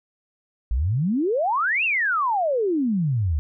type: exponential two-way sweep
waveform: sine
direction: up then down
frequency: 52.5 to 2812 to 69.5 Hz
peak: -19 dBFS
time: 0.71-3.39 s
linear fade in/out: 0 ms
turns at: 1.84 s
effects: none